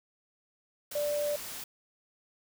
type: tone in noise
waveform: sine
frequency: 587.3 Hz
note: D5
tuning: in tune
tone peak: -28 dBFS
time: 0.95-1.36 s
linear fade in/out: 5 ms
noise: white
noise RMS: -41 dBFS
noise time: 0.91-1.64 s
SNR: +10 dB
effects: none